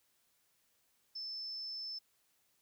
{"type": "tone", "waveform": "sine", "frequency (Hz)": 5274, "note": "E8", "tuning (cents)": 0, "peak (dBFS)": -40, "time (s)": [1.15, 1.99], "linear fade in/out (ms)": 10, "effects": ["white hiss -75 dBFS RMS until 2.61 s"]}